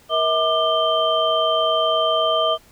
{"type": "tone cluster", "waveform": "sine", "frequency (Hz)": [473.8, 642, 1194, 3123], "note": ["A#4", "E5", "D6", "G7"], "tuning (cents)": [28, -46, 28, -7], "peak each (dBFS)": [-28, -19, -21, -23], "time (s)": [0.09, 2.58], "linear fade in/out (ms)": 50, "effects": ["pink hiss -52 dBFS RMS until 2.71 s"]}